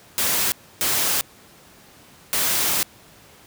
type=noise bursts at uneven times; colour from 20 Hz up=white; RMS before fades=-21 dBFS; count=3; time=0.18-0.52 / 0.81-1.21 / 2.33-2.83 s; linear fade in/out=0 ms; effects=pink hiss -49 dBFS RMS until 3.46 s + high-pass 80 Hz 12 dB/octave